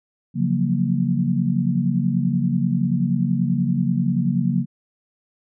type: chord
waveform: sine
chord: Gb major seventh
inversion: second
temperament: equal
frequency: 138.59 / 174.61 / 185 / 233.1 Hz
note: Db3 / F3 / Gb3 / Bb3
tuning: 0 / 0 / 0 / 0 cents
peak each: -23 dBFS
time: 0.34-4.66 s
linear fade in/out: 50 ms
effects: none